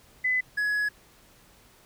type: tone pair in turn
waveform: sine / triangle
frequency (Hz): 2011 / 1682.8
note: B6 / G#6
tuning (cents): +31 / +22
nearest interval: minor third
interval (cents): 309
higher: first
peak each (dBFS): -22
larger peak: neither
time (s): 0.24-0.41 / 0.57-0.89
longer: second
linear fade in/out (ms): 10
effects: pink hiss -57 dBFS RMS until 1.85 s